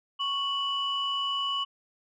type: tone pair together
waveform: sine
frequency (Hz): 1108.7 / 2960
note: C#6 / F#7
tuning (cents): 0 / 0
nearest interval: octave + perfect fourth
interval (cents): 1700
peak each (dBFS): -30 / -28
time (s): 0.19-1.65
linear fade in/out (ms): 20
effects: tanh soft clip ceiling -20 dBFS